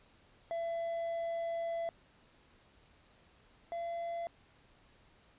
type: tone pair in turn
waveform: triangle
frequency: 671 / 680 Hz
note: E5 / F5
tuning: +31 / -46 cents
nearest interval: unison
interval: 23 cents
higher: second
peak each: -32 / -34 dBFS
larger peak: first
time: 0.51-1.89 / 3.72-4.27 s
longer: first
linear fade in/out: 0 ms
effects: pink hiss -65 dBFS RMS until 5.38 s + resampled to 8000 Hz